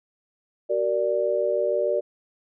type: chord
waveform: sine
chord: Gb augmented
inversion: none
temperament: equal with one note detuned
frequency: 379.7 / 466.2 / 587.3 Hz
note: Gb4 / Bb4 / D5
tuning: +45 / 0 / 0 cents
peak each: -27 / -26 / -23 dBFS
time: 0.69-2.01 s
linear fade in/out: 20 ms
effects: none